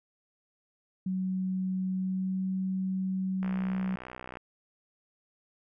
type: tone with pitch glide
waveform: sine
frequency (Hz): 187 to 188.63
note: F#3 to F#3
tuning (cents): +19 to +34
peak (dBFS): -28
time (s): 1.06-3.96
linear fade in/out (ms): 5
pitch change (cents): +15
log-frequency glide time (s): 1.89-2.45
type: click train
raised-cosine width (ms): 0.5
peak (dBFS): -26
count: 60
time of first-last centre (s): 3.43-4.371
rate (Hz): 62.7
effects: none